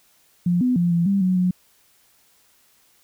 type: tone with pitch steps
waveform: sine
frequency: 175.4 / 250.7 / 173.8 / 170.4 / 197.5 / 184.4 / 181.3 Hz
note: F3 / B3 / F3 / F3 / G3 / F#3 / F#3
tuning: +8 / +26 / -8 / -42 / +13 / -6 / -35 cents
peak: -16 dBFS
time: 0.46-1.51 s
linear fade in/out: 5 ms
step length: 150 ms
effects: white hiss -59 dBFS RMS until 3.03 s